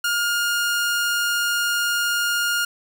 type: tone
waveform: sawtooth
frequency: 1417 Hz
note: F6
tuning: 25 cents sharp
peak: -16 dBFS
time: 0.04-2.65 s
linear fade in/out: 5 ms
effects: none